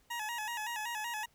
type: tone with vibrato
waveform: 20% pulse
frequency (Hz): 899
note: A5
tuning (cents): +37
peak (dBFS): -31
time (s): 0.1-1.26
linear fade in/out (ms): 10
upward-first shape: square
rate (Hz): 5.3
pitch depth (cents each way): 89
effects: pink hiss -69 dBFS RMS until 1.34 s